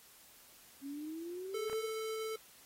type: exponential sweep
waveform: sine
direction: up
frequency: 270.5 to 470 Hz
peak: -40 dBFS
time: 0.81-1.89 s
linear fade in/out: 50 ms
type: tone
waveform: square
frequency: 440 Hz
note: A4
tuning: in tune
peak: -38 dBFS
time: 1.54-2.36 s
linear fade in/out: 5 ms
type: clicks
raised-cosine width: 0.5 ms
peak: -32 dBFS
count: 2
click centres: 1.698 / 1.73 s
effects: white hiss -60 dBFS RMS until 2.65 s + AAC 48 kbps

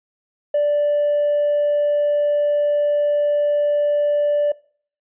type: tone with hard clipping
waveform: sine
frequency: 586 Hz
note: D5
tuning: 4 cents flat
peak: -15 dBFS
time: 0.54-4.52 s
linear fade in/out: 5 ms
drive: 1 dB
effects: noise-tail reverb RT60 0.5 s tail -22 dB re dry + resampled to 8000 Hz

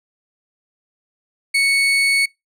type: tone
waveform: 35% pulse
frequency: 2217 Hz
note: C#7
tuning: in tune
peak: -12 dBFS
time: 1.54-2.26 s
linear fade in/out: 10 ms
effects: noise-tail reverb RT60 0.2 s tail -25 dB re dry + low-pass 12000 Hz 12 dB/octave

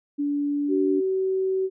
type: tone with pitch glide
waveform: sine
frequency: 288.2 to 290 Hz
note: D4 to D4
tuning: -33 to -22 cents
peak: -22 dBFS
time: 0.18-1.01 s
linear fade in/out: 20 ms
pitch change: +11 cents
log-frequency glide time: 0.46-0.88 s
type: tone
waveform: sine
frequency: 379.4 Hz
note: F#4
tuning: 43 cents sharp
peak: -21 dBFS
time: 0.68-1.7 s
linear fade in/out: 50 ms
effects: none

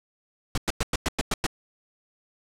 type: noise bursts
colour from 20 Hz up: pink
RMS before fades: -24 dBFS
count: 8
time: 0.55-1.466 s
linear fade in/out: 2 ms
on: 27 ms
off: 100 ms
effects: low-pass 9000 Hz 12 dB/octave

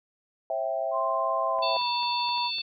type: chord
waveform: sine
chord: C# diminished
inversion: none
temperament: equal with one note detuned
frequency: 541.1 / 659.3 / 784 Hz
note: C#5 / E5 / G5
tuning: -42 / 0 / 0 cents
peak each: -33 / -28 / -33 dBFS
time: 0.5-1.77 s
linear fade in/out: 2 ms
type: tone with pitch glide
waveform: sine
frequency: 1046.5 to 965.2 Hz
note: C6 to B5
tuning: 0 to -40 cents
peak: -27 dBFS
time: 0.91-2.51 s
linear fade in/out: 50 ms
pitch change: -140 cents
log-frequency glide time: 1.47-1.89 s
type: clicks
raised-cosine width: 0.5 ms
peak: -34 dBFS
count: 7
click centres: 1.588 / 1.763 / 1.815 / 2.031 / 2.289 / 2.38 / 2.585 s
type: harmonic tone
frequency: 888 Hz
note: A5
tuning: 16 cents sharp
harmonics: 3 / 4 / 5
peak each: -35 / -33 / -31 dBFS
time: 1.62-2.62 s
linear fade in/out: 10 ms
effects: none

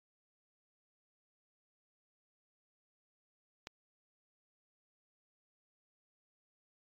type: click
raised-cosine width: 0.2 ms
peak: -26 dBFS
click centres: 3.671 s
effects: AAC 64 kbps

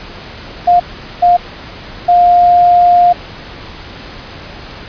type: tone bursts at uneven times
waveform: sine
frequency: 706 Hz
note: F5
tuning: 19 cents sharp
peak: -4 dBFS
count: 3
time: 0.67-0.8 / 1.22-1.37 / 2.08-3.13 s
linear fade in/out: 10 ms
effects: pink hiss -30 dBFS RMS until 4.88 s + resampled to 11025 Hz

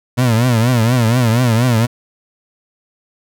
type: tone with vibrato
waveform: 30% pulse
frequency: 118.9 Hz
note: A#2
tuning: 35 cents sharp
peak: -8 dBFS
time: 0.17-1.87 s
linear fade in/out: 20 ms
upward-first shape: triangle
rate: 4.2 Hz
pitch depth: 160 cents each way
effects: none

